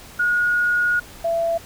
sine tone pair in turn, 1444 / 669.8 Hz, F#6 / E5, -43 / +27 cents, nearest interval octave + minor second, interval 1330 cents, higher first, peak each -16 / -18 dBFS, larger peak first, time 0.19-1 / 1.24-1.58 s, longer first, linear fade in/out 10 ms, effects pink hiss -42 dBFS RMS until 1.65 s

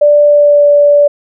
sine tone with pitch glide, 587.3 to 580.6 Hz, D5 to D5, 0 to -20 cents, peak -3 dBFS, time 0.01-1.08 s, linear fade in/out 10 ms, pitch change -20 cents, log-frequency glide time 0.23-0.67 s, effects none

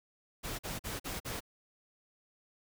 pink noise bursts, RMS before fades -39 dBFS, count 5, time 0.43-1.406 s, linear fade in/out 20 ms, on 160 ms, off 44 ms, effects none

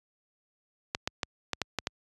clicks, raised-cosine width 0.2 ms, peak -11 dBFS, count 7, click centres 0.949 / 1.075 / 1.232 / 1.533 / 1.617 / 1.787 / 1.871 s, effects high-pass 60 Hz 12 dB/octave + resampled to 24000 Hz

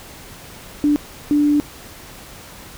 sine tone bursts at uneven times, 293.6 Hz, D4, in tune, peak -12 dBFS, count 2, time 0.84-0.96 / 1.31-1.6 s, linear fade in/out 0 ms, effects pink hiss -39 dBFS RMS until 2.77 s

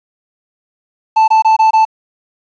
triangle tone bursts, 880 Hz, A5, in tune, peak -4 dBFS, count 5, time 1.16-1.852 s, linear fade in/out 10 ms, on 120 ms, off 23 ms, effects resampled to 16000 Hz + 7-bit

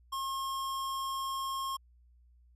square tone, 1076 Hz, C6, 48 cents sharp, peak -34 dBFS, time 0.12-1.77 s, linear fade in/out 10 ms, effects added 60 Hz sine -59 dBFS peak until 2.55 s + resampled to 32000 Hz

